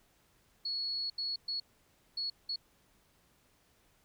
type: tone bursts at uneven times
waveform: sine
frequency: 4365 Hz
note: C#8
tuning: 28 cents flat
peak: -33 dBFS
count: 5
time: 0.65-1.1 / 1.18-1.36 / 1.48-1.6 / 2.17-2.3 / 2.49-2.56 s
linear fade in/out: 5 ms
effects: pink hiss -69 dBFS RMS until 4.04 s